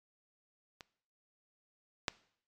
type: clicks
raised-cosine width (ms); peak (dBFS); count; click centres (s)
0.2; -29 / -13; 2; 0.808 / 2.082
effects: noise-tail reverb RT60 0.6 s tail -20 dB re dry + MP3 96 kbps